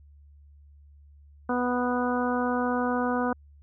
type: harmonic tone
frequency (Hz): 246.9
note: B3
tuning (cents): 0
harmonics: 1 / 2 / 3 / 4 / 5 / 6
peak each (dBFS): -27 / -30 / -32 / -33 / -34 / -35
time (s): 1.49-3.33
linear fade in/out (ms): 5
effects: added 72 Hz sine -50 dBFS peak until 3.62 s